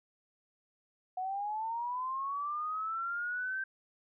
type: linear sweep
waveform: sine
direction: up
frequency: 730 to 1568 Hz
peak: -33 dBFS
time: 1.17-3.64 s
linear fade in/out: 5 ms
effects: none